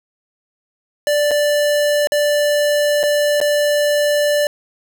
square tone with dropouts, 587.3 Hz, D5, in tune, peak -14 dBFS, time 1.07-4.47 s, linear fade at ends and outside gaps 1 ms, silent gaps 1.31-1.314 / 2.072-2.12 / 3.031-3.036 / 3.403-3.413 s, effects none

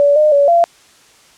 sine tone with pitch steps, 573 / 608 / 568 / 684 Hz, D5 / D#5 / C#5 / F5, -43 / -40 / +42 / -36 cents, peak -7 dBFS, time 0-0.64 s, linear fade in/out 0 ms, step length 160 ms, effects white hiss -47 dBFS RMS until 1.37 s + low-pass 8000 Hz 12 dB/octave

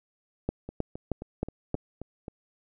two click trains, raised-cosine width 2 ms, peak -24 / -14 dBFS, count 7 / 5, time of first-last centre 0.69-2.282 / 0.49-1.744 s, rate 3.77 / 3.19 Hz, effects none

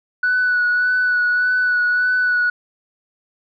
sine tone with vibrato, 1480 Hz, F#6, in tune, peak -13 dBFS, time 0.23-2.5 s, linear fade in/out 5 ms, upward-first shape sine, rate 1.7 Hz, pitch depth 21 cents each way, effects tanh soft clip ceiling -11 dBFS

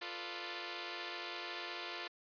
5% pulse chord, B half-diminished seventh, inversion second, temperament equal, 349.2 / 440 / 493.9 / 587.3 Hz, F4 / A4 / B4 / D5, 0 / 0 / 0 / 0 cents, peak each -32 / -37 / -37 / -38 dBFS, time 0.01-2.08 s, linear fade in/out 10 ms, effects resampled to 11025 Hz

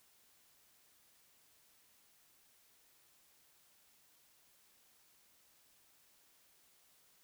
silence, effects white hiss -69 dBFS RMS until 7.23 s

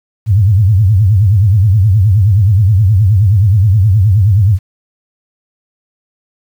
sine tone with vibrato, 100.9 Hz, G#2, 49 cents flat, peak -5 dBFS, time 0.26-4.59 s, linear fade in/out 50 ms, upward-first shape triangle, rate 9.5 Hz, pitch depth 250 cents each way, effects 7-bit

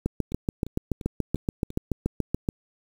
two click trains, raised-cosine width 3 ms, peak -24 / -11 dBFS, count 5 / 18, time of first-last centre 0.32-1.704 / 0.06-2.489 s, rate 2.89 / 7 Hz, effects 7-bit

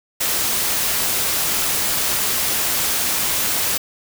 white noise, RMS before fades -20 dBFS, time 0.2-3.78 s, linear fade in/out 10 ms, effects none

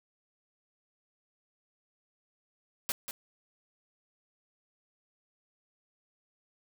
white noise with echo, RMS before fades -32 dBFS, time 2.89-2.92 s, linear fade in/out 0 ms, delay 190 ms, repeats 1, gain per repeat -7 dB, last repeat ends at 3.11 s, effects none

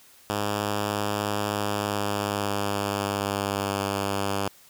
5% pulse tone with pitch glide, 103.3 to 99.32 Hz, G#2 to G2, -9 to +23 cents, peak -14 dBFS, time 0.3-4.48 s, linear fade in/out 0 ms, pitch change -68 cents, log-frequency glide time 1.51-3.79 s, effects white hiss -54 dBFS RMS until 4.69 s

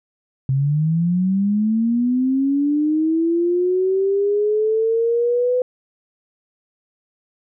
sine linear sweep, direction up, 130.8 to 504 Hz, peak -15 dBFS, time 0.49-5.62 s, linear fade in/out 2 ms, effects none

